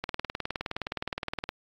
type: click train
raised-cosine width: 0.3 ms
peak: -15 dBFS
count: 29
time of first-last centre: 0.04-1.491 s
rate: 19.3 Hz
effects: AAC 48 kbps